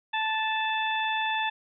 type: harmonic tone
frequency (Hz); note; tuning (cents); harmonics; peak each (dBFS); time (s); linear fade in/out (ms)
877; A5; -6; 1 / 2 / 3 / 4; -28 / -31 / -33 / -34; 0.13-1.5; 10
effects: none